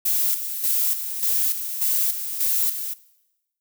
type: noise with tremolo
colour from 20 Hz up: violet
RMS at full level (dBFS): -21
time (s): 0.05-2.94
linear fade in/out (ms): 10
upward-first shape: square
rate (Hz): 1.7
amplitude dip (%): 60
effects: noise-tail reverb RT60 1.0 s tail -20 dB re dry